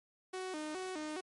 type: tone with vibrato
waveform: sawtooth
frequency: 337.8 Hz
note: E4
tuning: 42 cents sharp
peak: -35 dBFS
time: 0.33-1.21 s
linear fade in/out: 10 ms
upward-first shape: square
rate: 2.4 Hz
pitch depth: 170 cents each way
effects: MP3 48 kbps